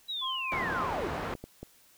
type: linear sweep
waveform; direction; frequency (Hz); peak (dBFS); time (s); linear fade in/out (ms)
sine; down; 3951 to 240; -32; 0.08-1.09; 20
type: tone with tremolo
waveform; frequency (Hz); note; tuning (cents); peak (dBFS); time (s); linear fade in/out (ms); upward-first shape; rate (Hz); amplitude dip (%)
sine; 1046.5; C6; 0; -33; 0.21-0.87; 20; sine; 3.7; 45
type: low-pass noise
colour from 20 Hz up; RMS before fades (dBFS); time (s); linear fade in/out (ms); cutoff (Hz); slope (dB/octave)
white; -35; 0.52-1.34; 0; 1100; 12
type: clicks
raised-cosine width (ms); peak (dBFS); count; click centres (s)
2; -27; 5; 1.086 / 1.294 / 1.352 / 1.44 / 1.63
effects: white hiss -61 dBFS RMS until 1.97 s